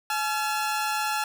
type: tone pair together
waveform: sawtooth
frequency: 852.4 / 1367 Hz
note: G#5 / F6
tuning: +45 / -37 cents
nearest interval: minor sixth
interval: 818 cents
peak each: -23 / -26 dBFS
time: 0.1-1.24 s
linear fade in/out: 2 ms
effects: none